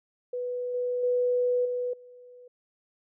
sine tone with level steps, 493.6 Hz, B4, 1 cent flat, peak -29 / -26 / -22 / -27 / -47 dBFS, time 0.33-2.48 s, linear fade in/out 5 ms, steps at 0.74 / 1.03 / 1.65 / 1.93 s, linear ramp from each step 5 ms, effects none

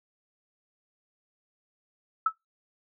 sine tone with exponential decay, 1308 Hz, E6, 14 cents flat, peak -17 dBFS, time 2.26-2.33 s, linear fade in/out 5 ms, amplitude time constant 15 ms, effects noise-tail reverb RT60 0.2 s tail -25 dB re dry

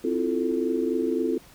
sine chord, F major seventh, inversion second, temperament equal with one note detuned, 261.6 / 329.6 / 353.5 / 440 Hz, C4 / E4 / F4 / A4, 0 / 0 / +21 / 0 cents, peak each -28 dBFS, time 0.04-1.38 s, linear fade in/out 5 ms, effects pink hiss -52 dBFS RMS until 1.54 s

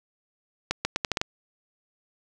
accelerating click train, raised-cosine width 0.2 ms, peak -7 dBFS, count 7, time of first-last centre 0.71-1.215 s, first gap 140 ms, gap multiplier 0.79, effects none

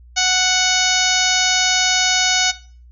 harmonic tone, 740 Hz, F#5, in tune, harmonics 1 / 2 / 3 / 4 / 5 / 6 / 7 / 8 / 9, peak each -23 / -23 / -23 / -23 / -23 / -23 / -23 / -23 / -23 dBFS, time 0.16-2.52 s, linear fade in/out 20 ms, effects noise-tail reverb RT60 0.4 s tail -17 dB re dry + added 60 Hz sine -41 dBFS peak until 2.91 s

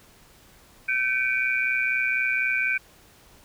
sine tone cluster, 1536 / 2288 / 2412 Hz, G6 / D7 / D7, -36 / -46 / +46 cents, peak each -26 dBFS, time 0.88-2.78 s, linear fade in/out 10 ms, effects pink hiss -54 dBFS RMS until 3.44 s

